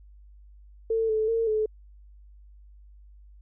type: tone with pitch steps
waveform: sine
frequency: 449.2 / 435.7 / 455.2 / 431.8 Hz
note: A4 / A4 / A#4 / A4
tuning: +36 / -17 / -41 / -33 cents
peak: -22 dBFS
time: 0.9-1.66 s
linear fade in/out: 5 ms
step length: 190 ms
effects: added 50 Hz sine -48 dBFS peak until 3.41 s